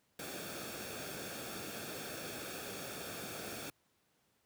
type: noise with comb filter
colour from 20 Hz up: pink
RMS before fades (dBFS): -44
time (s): 0.19-3.7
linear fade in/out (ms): 2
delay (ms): 1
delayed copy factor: -0.6
effects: pink hiss -75 dBFS RMS until 4.45 s + high-pass 100 Hz 12 dB/octave